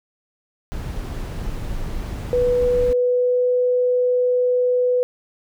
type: noise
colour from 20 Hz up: brown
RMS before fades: -27 dBFS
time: 0.72-2.93 s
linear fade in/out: 0 ms
type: tone with pitch glide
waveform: sine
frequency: 491.9 to 496.8 Hz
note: B4 to B4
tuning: -7 to +10 cents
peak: -15 dBFS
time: 2.33-5.03 s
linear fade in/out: 0 ms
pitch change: +17 cents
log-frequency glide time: 2.65-3.47 s
effects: none